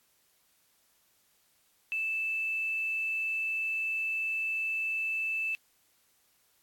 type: tone with quantisation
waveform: sine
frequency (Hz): 2637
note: E7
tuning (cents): 0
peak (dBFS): -29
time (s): 1.92-5.55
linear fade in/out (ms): 0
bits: 9
effects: white hiss -69 dBFS RMS until 6.62 s + AAC 64 kbps